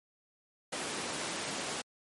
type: high-pass noise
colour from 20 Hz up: pink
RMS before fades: -37 dBFS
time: 0.72-1.82 s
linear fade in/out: 10 ms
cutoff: 250 Hz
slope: 12 dB/octave
effects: MP3 48 kbps

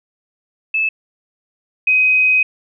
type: tone pair in turn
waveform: sine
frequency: 2614 / 2518 Hz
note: E7 / D#7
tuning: -15 / +20 cents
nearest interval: minor second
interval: 65 cents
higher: first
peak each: -14 / -10 dBFS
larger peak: second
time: 0.74-0.89 / 1.87-2.43 s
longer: second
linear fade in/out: 5 ms
effects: none

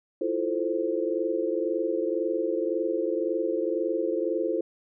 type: chord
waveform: sine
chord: F major seventh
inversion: third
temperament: equal with one note detuned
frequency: 329.6 / 351.5 / 440 / 523.3 Hz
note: E4 / F4 / A4 / C5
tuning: 0 / +11 / 0 / 0 cents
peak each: -30 dBFS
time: 0.21-4.61 s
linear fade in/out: 5 ms
effects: none

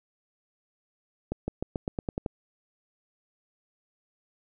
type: accelerating click train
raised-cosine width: 2 ms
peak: -16 dBFS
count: 9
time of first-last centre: 1.32-2.262 s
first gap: 160 ms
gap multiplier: 0.91
effects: none

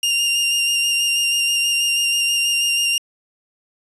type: tone with vibrato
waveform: sawtooth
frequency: 2800 Hz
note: F7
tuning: 4 cents sharp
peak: -13 dBFS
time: 0.03-2.98 s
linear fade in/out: 2 ms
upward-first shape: square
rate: 6.2 Hz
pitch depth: 14 cents each way
effects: resampled to 24000 Hz + 9-bit

